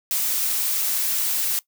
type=noise; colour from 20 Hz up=blue; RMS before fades=-23 dBFS; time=0.11-1.59 s; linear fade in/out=0 ms; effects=noise-tail reverb RT60 0.1 s tail -20 dB re dry